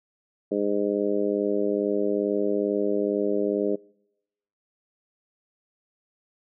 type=harmonic tone; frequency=102.3 Hz; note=G#2; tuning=26 cents flat; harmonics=2 / 3 / 4 / 5 / 6; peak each=-31 / -28 / -26 / -30 / -32 dBFS; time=0.51-3.76 s; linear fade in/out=10 ms; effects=noise-tail reverb RT60 0.9 s tail -26 dB re dry